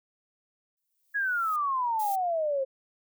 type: noise with exponential growth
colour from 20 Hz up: violet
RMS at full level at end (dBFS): -45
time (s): 0.77-1.56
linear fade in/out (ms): 1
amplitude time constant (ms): 170
type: exponential sweep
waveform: sine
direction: down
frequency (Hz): 1691 to 523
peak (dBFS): -25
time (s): 1.14-2.65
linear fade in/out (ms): 20
type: noise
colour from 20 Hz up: violet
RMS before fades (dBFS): -39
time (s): 1.99-2.16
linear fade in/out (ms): 10
effects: none